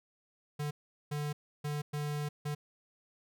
square tone bursts at uneven times, 147.6 Hz, D3, 9 cents sharp, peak -34 dBFS, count 5, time 0.59-0.71 / 1.11-1.33 / 1.64-1.82 / 1.93-2.29 / 2.45-2.55 s, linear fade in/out 10 ms, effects none

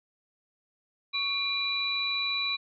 sine tone cluster, 1120 / 2386 / 3940 Hz, C#6 / D7 / B7, +18 / +27 / -5 cents, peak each -38 / -31 / -29 dBFS, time 1.13-2.57 s, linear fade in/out 20 ms, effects none

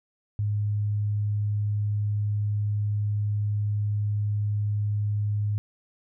sine tone, 104 Hz, G#2, 3 cents sharp, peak -23 dBFS, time 0.39-5.58 s, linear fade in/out 0 ms, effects none

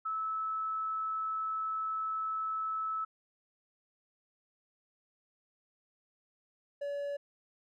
sine / triangle tone pair in turn, 1304 / 570.2 Hz, E6 / C#5, -19 / +49 cents, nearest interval octave + major second, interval 1432 cents, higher first, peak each -32 / -32 dBFS, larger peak neither, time 0.05-3.05 / 6.81-7.17 s, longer first, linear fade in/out 10 ms, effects none

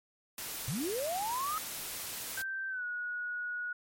white noise, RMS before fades -40 dBFS, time 0.38-2.42 s, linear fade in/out 2 ms
sine linear sweep, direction up, 110 to 1292 Hz, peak -32 dBFS, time 0.68-1.58 s, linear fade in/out 0 ms
sine tone with pitch glide, 1561 to 1456.5 Hz, G6 to F#6, -8 to -28 cents, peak -34 dBFS, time 2.37-3.73 s, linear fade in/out 5 ms, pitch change -120 cents, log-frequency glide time 2.69-2.84 s
effects MP3 64 kbps

